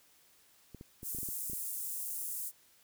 clicks, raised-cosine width 3 ms, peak -34 dBFS, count 9, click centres 0.747 / 0.811 / 1.031 / 1.148 / 1.186 / 1.231 / 1.288 / 1.498 / 1.533 s
pink high-pass noise, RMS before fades -39 dBFS, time 1.02-2.52 s, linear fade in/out 50 ms, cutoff 8800 Hz, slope 24 dB/octave
effects white hiss -65 dBFS RMS until 2.83 s

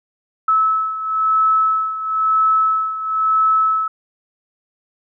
sine beating tone pair, 1300 / 1301 Hz, E6 / E6, -24 / -23 cents, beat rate 1 Hz, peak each -15 / -20 dBFS, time 0.48-3.88 s, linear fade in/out 5 ms, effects none

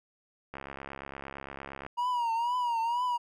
click train, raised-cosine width 0.5 ms, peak -25 dBFS, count 92, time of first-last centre 0.54-1.865 s, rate 68.7 Hz
triangle tone with vibrato, 951 Hz, A#5, 34 cents sharp, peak -25 dBFS, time 1.97-3.18 s, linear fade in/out 20 ms, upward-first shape triangle, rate 2.1 Hz, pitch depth 100 cents each way
effects none

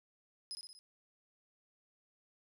35% pulse tone with echo, 5060 Hz, D#8, 28 cents sharp, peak -38 dBFS, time 0.51-0.55 s, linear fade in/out 0 ms, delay 60 ms, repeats 4, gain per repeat -4 dB, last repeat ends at 0.79 s, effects none

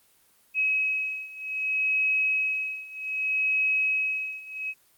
sine beating tone pair, 2553 / 2553.64 Hz, D#7 / D#7, +44 / +44 cents, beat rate 0.64 Hz, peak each -28 / -26 dBFS, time 0.54-4.74 s, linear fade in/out 50 ms, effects white hiss -62 dBFS RMS until 4.97 s + Opus 24 kbps

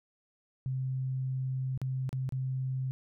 sine tone with dropouts, 130.81 Hz, C3, in tune, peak -30 dBFS, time 0.66-2.91 s, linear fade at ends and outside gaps 0 ms, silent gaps 1.776-1.816 / 2.092-2.129 / 2.291-2.323 s, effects none

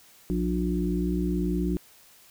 harmonic tone with a mistuned harmonic, 59.3 Hz, A#1, 30 cents sharp, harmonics 1 / 3 / 5 / 6, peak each -30 / -27 / -30 / -32 dBFS, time 0.3-1.77 s, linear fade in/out 0 ms, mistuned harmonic 3, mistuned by +17 cents, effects white hiss -55 dBFS RMS until 2.3 s

